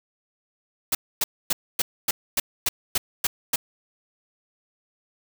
white noise bursts, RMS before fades -22 dBFS, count 10, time 0.92-3.56 s, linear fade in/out 5 ms, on 30 ms, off 260 ms, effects none

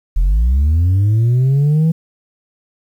sine linear sweep, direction up, 38.6 to 164.81 Hz, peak -7 dBFS, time 0.16-1.92 s, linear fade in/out 10 ms, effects tanh soft clip ceiling -9 dBFS + 8-bit

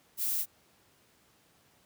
violet noise, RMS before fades -31 dBFS, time 0.17-0.46 s, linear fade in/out 50 ms, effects pink hiss -65 dBFS RMS until 1.85 s + high-pass 100 Hz 12 dB/octave

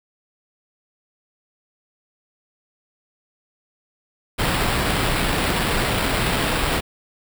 pink noise with sample-and-hold, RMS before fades -21 dBFS, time 4.38-6.81 s, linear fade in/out 20 ms, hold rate 6300 Hz, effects none

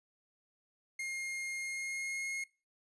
45% pulse tone with pitch glide, 2133 to 2155 Hz, C7 to C#7, +33 to -49 cents, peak -36 dBFS, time 0.99-2.44 s, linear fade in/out 5 ms, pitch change +18 cents, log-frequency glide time 1.57-2.27 s, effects noise-tail reverb RT60 0.3 s tail -21 dB re dry + resampled to 24000 Hz

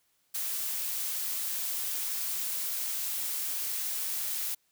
blue noise, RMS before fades -33 dBFS, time 0.34-4.55 s, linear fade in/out 10 ms, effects white hiss -72 dBFS RMS until 4.71 s

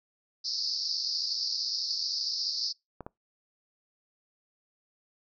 white band-pass noise, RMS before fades -32 dBFS, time 0.44-2.73 s, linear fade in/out 20 ms, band 4400 to 5300 Hz, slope 96 dB/octave
clicks, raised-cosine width 1 ms, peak -25 dBFS, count 2, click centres 3.007 / 3.065 s
effects noise-tail reverb RT60 0.2 s tail -26 dB re dry

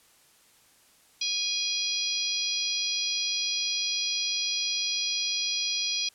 harmonic tone, 822 Hz, G#5, 18 cents flat, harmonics 3 / 4 / 5 / 6 / 7, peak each -35 / -32 / -33 / -32 / -33 dBFS, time 1.21-6.09 s, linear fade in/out 5 ms, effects white hiss -60 dBFS RMS until 6.14 s + low-pass 12000 Hz 12 dB/octave

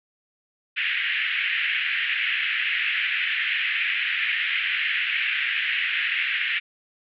pink band-pass noise, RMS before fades -25 dBFS, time 0.76-6.6 s, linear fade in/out 20 ms, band 1700 to 3000 Hz, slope 48 dB/octave, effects none

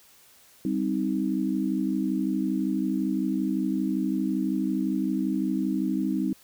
sine chord, C minor, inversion second, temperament just, 196.22 / 261.6 / 314 Hz, G3 / C4 / Eb4, +2 / 0 / +16 cents, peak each -28 dBFS, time 0.65-6.33 s, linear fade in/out 2 ms, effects white hiss -56 dBFS RMS until 6.43 s

